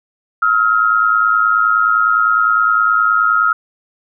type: tone pair together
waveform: sine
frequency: 1287 / 1396.7 Hz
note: E6 / F6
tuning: -42 / 0 cents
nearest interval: minor second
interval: 142 cents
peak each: -13 dBFS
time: 0.42-3.53 s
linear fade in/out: 5 ms
effects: none